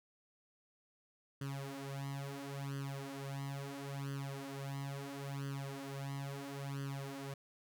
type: tone with flanger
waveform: sawtooth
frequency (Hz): 138.59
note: C#3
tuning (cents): 0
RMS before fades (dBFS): -43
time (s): 1.41-7.34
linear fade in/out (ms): 5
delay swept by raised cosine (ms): 0.64 to 6.24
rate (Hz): 0.74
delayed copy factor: +0.9
effects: none